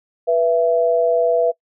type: tone pair together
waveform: sine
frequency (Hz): 490 / 667.3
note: B4 / E5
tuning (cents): -14 / +21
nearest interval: perfect fourth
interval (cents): 535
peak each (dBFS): -16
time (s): 0.27-1.52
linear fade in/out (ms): 20
effects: noise-tail reverb RT60 0.1 s tail -24 dB re dry